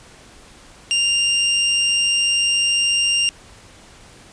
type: tone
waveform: sawtooth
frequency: 2794 Hz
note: F7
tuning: in tune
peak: -12 dBFS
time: 0.91-3.29 s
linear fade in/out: 0 ms
effects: pink hiss -45 dBFS RMS until 4.32 s + resampled to 22050 Hz